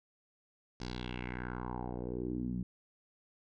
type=tone with low-pass filter sweep; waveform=10% pulse; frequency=61.4 Hz; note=B1; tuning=9 cents flat; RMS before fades=-39 dBFS; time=0.8-2.63 s; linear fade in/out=5 ms; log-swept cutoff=5300 to 180 Hz; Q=3.5; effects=none